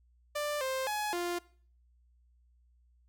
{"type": "tone with pitch steps", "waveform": "sawtooth", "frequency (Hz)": [591, 525, 842, 349.5], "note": ["D5", "C5", "G#5", "F4"], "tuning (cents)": [11, 6, 24, 1], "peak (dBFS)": -28, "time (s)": [0.35, 1.39], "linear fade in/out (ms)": 10, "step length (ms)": 260, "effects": ["noise-tail reverb RT60 0.5 s tail -21 dB re dry", "added 60 Hz sine -63 dBFS peak until 3.08 s"]}